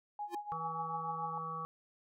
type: tone with tremolo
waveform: sine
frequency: 830.6 Hz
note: G#5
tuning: in tune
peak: -36 dBFS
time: 0.19-1.38 s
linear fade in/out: 2 ms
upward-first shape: sine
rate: 6.9 Hz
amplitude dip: 80%
type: tone with exponential growth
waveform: square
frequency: 349.2 Hz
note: F4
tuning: in tune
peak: -38 dBFS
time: 0.27-0.35 s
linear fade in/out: 5 ms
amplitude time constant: 16 ms
type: harmonic tone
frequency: 162 Hz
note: E3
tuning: 30 cents flat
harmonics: 1 / 3 / 5 / 7 / 8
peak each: -47 / -50 / -51 / -39 / -48 dBFS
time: 0.52-1.65 s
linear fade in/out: 0 ms
effects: none